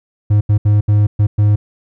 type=tone bursts at uneven times; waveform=triangle; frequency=104.2 Hz; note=G#2; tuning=6 cents sharp; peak=-6 dBFS; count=6; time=0.3-0.41 / 0.49-0.58 / 0.65-0.81 / 0.88-1.07 / 1.19-1.27 / 1.38-1.56 s; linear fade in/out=10 ms; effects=none